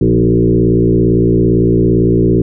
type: tone with frequency modulation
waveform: sine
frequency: 246.9 Hz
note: B3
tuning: in tune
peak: -7 dBFS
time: 0.01-2.42 s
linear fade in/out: 5 ms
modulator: 57.7 Hz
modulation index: 2.9
effects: none